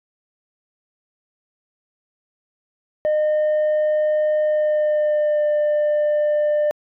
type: tone with pitch glide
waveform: sine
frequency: 610 to 597.8 Hz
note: D#5 to D5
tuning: -34 to +31 cents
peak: -13 dBFS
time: 3.05-6.71 s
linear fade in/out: 0 ms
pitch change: -35 cents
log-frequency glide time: 4.43-5.48 s
effects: tanh soft clip ceiling -15 dBFS